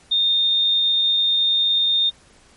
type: tone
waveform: sine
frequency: 3649 Hz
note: A#7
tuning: 38 cents flat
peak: -15 dBFS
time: 0.11-2.1 s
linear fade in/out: 10 ms
effects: pink hiss -52 dBFS RMS until 2.56 s + MP3 48 kbps